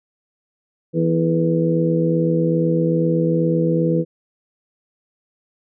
harmonic tone with a mistuned harmonic, 82.41 Hz, E2, in tune, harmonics 2 / 3 / 4 / 5 / 6, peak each -18 / -28 / -21 / -27 / -21 dBFS, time 0.93-4.05 s, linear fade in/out 50 ms, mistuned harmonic 5, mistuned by +60 cents, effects none

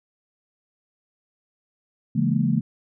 sine chord, A# half-diminished seventh, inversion first, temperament just, 139.85 / 167.82 / 209.8 / 233.1 Hz, C#3 / E3 / G#3 / A#3, +16 / +31 / +18 / 0 cents, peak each -24 dBFS, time 2.15-2.61 s, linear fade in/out 10 ms, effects none

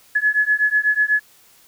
sine beating tone pair, 1699 / 1707.1 Hz, G#6 / G#6, +39 / +47 cents, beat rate 8.1 Hz, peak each -18 dBFS, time 0.15-1.2 s, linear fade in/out 10 ms, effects white hiss -52 dBFS RMS until 1.67 s

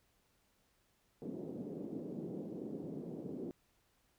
pink band-pass noise, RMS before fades -44 dBFS, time 1.22-3.51 s, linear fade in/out 0 ms, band 180 to 440 Hz, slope 24 dB/octave, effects pink hiss -75 dBFS RMS until 4.18 s

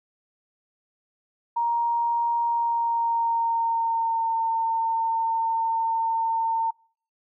sine tone with pitch glide, 938 to 906.6 Hz, A#5 to A#5, +11 to -48 cents, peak -21 dBFS, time 1.56-6.71 s, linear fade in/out 10 ms, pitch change -59 cents, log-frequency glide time 2.44-4.4 s, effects noise-tail reverb RT60 0.5 s tail -26 dB re dry

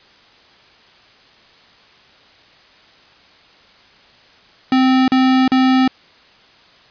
square tone bursts, 259.9 Hz, C4, 11 cents flat, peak -11 dBFS, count 3, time 4.72-5.878 s, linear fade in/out 2 ms, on 360 ms, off 39 ms, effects white hiss -48 dBFS RMS until 6.9 s + resampled to 11025 Hz

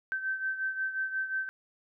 sine beating tone pair, 1546 / 1551.6 Hz, G6 / G6, -24 / -18 cents, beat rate 5.6 Hz, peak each -31 / -37 dBFS, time 0.12-1.49 s, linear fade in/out 0 ms, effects none

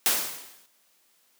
white noise with exponential decay, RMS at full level -20 dBFS, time 0.06-0.66 s, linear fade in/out 0 ms, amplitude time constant 130 ms, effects white hiss -65 dBFS RMS until 1.39 s + high-pass 200 Hz 12 dB/octave

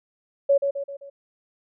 sine tone with echo, 559 Hz, C#5, 14 cents sharp, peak -14 dBFS, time 0.49-0.58 s, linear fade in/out 10 ms, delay 130 ms, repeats 4, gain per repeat -6 dB, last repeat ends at 1.1 s, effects none

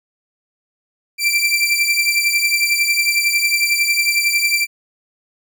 sawtooth beating tone pair, 2345 / 2356 Hz, D7 / D7, -3 / +5 cents, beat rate 11 Hz, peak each -13 / -15 dBFS, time 1.18-4.67 s, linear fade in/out 50 ms, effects none

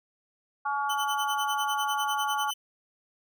harmonic tone, 282.9 Hz, C#4, 35 cents sharp, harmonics 3 / 4 / 5, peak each -29 / -31 / -33 dBFS, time 0.65-2.51 s, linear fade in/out 10 ms
sawtooth tone with tremolo, 3033 Hz, F#7, 42 cents sharp, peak -27 dBFS, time 0.89-2.54 s, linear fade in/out 10 ms, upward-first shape sine, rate 10 Hz, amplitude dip 95%
effects none

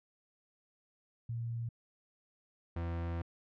sine / 40% pulse tone pair in turn, 116.54 / 84.59 Hz, A#2 / E2, 0 / +45 cents, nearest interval tritone, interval 555 cents, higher first, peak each -35 / -34 dBFS, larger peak second, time 1.29-1.69 / 2.76-3.22 s, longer second, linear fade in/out 5 ms, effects low-pass 2000 Hz 12 dB/octave

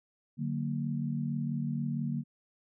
sine chord, D augmented, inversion none, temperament equal with one note detuned, 146.83 / 185 / 231.2 Hz, D3 / F#3 / A#3, 0 / 0 / -14 cents, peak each -33 / -38 / -34 dBFS, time 0.37-2.24 s, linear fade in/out 50 ms, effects none

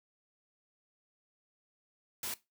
white noise, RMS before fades -38 dBFS, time 2.23-2.34 s, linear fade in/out 2 ms, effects noise-tail reverb RT60 0.2 s tail -17 dB re dry + high-pass 80 Hz 12 dB/octave

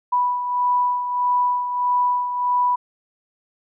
sine beating tone pair, 985 / 986.6 Hz, B5 / B5, -5 / -2 cents, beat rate 1.6 Hz, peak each -18 / -26 dBFS, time 0.12-2.76 s, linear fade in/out 10 ms, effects none

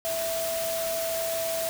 sine tone in noise, 659.3 Hz, E5, in tune, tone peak -28 dBFS, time 0.05-1.69 s, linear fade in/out 0 ms, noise white, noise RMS -33 dBFS, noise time 0.05-1.69 s, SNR +2 dB, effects none

